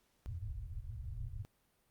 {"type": "low-pass noise", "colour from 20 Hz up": "white", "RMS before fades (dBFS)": -43, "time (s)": [0.26, 1.45], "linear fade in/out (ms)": 0, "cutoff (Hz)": 120, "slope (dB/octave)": 96, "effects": ["pink hiss -75 dBFS RMS until 1.9 s", "Opus 48 kbps"]}